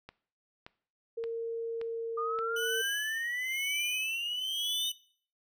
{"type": "click train", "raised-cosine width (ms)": 0.3, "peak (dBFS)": -29, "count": 5, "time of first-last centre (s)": [0.09, 2.389], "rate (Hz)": 1.74}
{"type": "tone with pitch glide", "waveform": "sine", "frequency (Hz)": [459.1, 455.9], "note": ["A#4", "A#4"], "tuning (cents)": [-26, -39], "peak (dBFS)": -32, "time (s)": [1.17, 2.82], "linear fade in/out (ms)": 10, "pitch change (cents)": -13, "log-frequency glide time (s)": [1.65, 2.61]}
{"type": "exponential sweep", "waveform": "sine", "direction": "up", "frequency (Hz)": [1204, 3700], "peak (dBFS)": -32, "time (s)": [2.17, 4.9], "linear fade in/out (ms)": 10}
{"type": "tone with tremolo", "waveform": "sawtooth", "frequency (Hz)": 2994, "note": "F#7", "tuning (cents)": 20, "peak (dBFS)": -29, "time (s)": [2.56, 4.92], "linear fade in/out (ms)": 5, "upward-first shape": "sine", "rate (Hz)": 1, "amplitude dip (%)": 80}
{"effects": ["noise-tail reverb RT60 0.5 s tail -19 dB re dry"]}